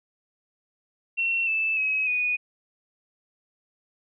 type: tone with pitch steps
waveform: sine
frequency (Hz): 2717 / 2634 / 2553 / 2474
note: F7 / E7 / D#7 / D#7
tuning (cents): -48 / -2 / +44 / -10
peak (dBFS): -22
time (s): 1.17-2.37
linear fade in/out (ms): 20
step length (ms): 300
effects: none